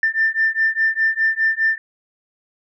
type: beating tone pair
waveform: sine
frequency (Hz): 1784 / 1788.9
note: A6 / A6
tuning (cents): +23 / +28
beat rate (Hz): 4.9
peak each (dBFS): -18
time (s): 0.03-1.78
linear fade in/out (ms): 2
effects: tanh soft clip ceiling -8 dBFS